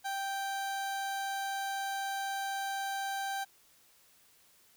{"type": "tone", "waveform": "30% pulse", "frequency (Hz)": 784, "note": "G5", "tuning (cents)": 0, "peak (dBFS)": -31, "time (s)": [0.04, 3.45], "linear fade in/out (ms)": 20, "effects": ["white hiss -64 dBFS RMS until 4.76 s"]}